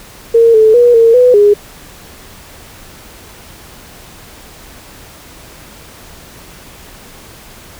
sine tone with pitch steps, 460.8 / 437.1 / 482.8 / 457.6 / 497.8 / 411.5 Hz, A#4 / A4 / B4 / A#4 / B4 / G#4, -20 / -11 / -39 / -32 / +14 / -16 cents, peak -3 dBFS, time 0.34-1.54 s, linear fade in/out 10 ms, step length 200 ms, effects pink hiss -36 dBFS RMS until 7.79 s

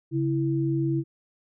sine tone pair together, 138.58 / 329.6 Hz, C#3 / E4, 0 / 0 cents, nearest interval octave + minor third, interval 1500 cents, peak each -25 / -25 dBFS, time 0.11-1.04 s, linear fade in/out 50 ms, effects none

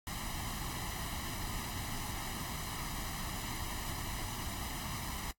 pink noise with comb filter, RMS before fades -40 dBFS, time 0.07-5.31 s, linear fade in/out 0 ms, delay 1 ms, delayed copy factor +0.7, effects noise-tail reverb RT60 0.1 s tail -20 dB re dry + AAC 64 kbps

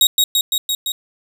sawtooth tone with echo, 3779 Hz, A#7, 23 cents sharp, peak -6 dBFS, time 0.01-0.07 s, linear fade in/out 2 ms, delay 170 ms, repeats 5, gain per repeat -2 dB, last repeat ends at 0.92 s, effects none

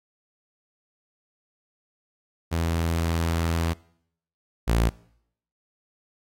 sawtooth tone pair in turn, 83.1 / 57.08 Hz, E2 / A#1, +15 / -36 cents, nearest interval perfect fifth, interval 651 cents, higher first, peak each -19 / -15 dBFS, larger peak second, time 2.51-3.74 / 4.67-4.9 s, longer first, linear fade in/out 20 ms, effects noise-tail reverb RT60 0.7 s tail -23 dB re dry + AAC 48 kbps

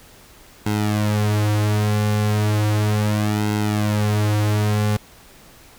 sawtooth tone with flanger, 105.4 Hz, G#2, 26 cents sharp, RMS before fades -19 dBFS, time 0.66-4.97 s, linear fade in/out 5 ms, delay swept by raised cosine 1.7 to 6.4 ms, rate 0.35 Hz, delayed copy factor -1, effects pink hiss -47 dBFS RMS until 5.78 s

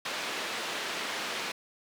white band-pass noise, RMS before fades -35 dBFS, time 0.05-1.52 s, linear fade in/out 5 ms, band 260 to 3400 Hz, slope 12 dB/octave, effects none

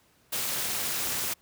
white noise with amplitude modulation, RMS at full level -27 dBFS, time 0.32-1.34 s, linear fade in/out 10 ms, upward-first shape sine, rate 281 Hz, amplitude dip 75%, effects pink hiss -64 dBFS RMS until 1.41 s + high-pass 60 Hz 12 dB/octave

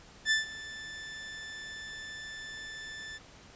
sawtooth tone with ADSR envelope, 1760 Hz, A6, in tune, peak -19 dBFS, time 0.25-3.19 s, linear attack 60 ms, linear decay 140 ms, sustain -18 dB, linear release 28 ms, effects pink hiss -54 dBFS RMS until 3.55 s + resampled to 16000 Hz

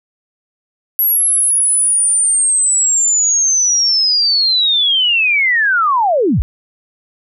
sine linear sweep, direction down, 11630 to 32.7 Hz, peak -10 dBFS, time 0.99-6.42 s, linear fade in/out 0 ms, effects none

